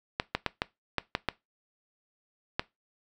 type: clicks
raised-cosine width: 0.3 ms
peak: -10 dBFS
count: 8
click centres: 0.199 / 0.35 / 0.463 / 0.619 / 0.983 / 1.151 / 1.287 / 2.595 s
effects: noise-tail reverb RT60 0.2 s tail -20 dB re dry